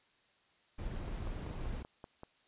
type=noise; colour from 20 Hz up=brown; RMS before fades=-40 dBFS; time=0.78-1.83 s; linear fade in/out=10 ms
type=click train; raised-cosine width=1 ms; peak=-33 dBFS; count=7; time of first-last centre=1.08-2.234 s; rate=5.2 Hz
effects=white hiss -70 dBFS RMS until 2.47 s + resampled to 8000 Hz